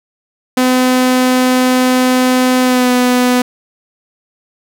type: tone with pitch glide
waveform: sawtooth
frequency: 254.2 to 248.8 Hz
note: C4 to B3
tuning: -50 to +13 cents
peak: -5 dBFS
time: 0.57-3.42 s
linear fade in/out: 5 ms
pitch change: -37 cents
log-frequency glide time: 2.62-2.91 s
effects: none